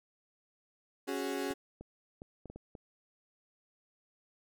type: chord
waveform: 35% pulse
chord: C# suspended fourth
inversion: none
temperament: equal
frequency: 277.2 / 370 / 415.3 Hz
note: C#4 / F#4 / G#4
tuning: 0 / 0 / 0 cents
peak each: -36 / -37 / -37 dBFS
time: 1.07-1.54 s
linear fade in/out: 20 ms
type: clicks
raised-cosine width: 2 ms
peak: -33 dBFS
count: 7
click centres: 1.507 / 1.81 / 2.219 / 2.457 / 2.5 / 2.56 / 2.752 s
effects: none